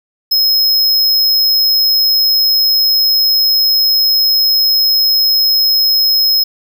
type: tone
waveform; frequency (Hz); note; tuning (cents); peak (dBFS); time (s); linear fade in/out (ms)
square; 5140; E8; -45; -9; 0.31-6.44; 10
effects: 7-bit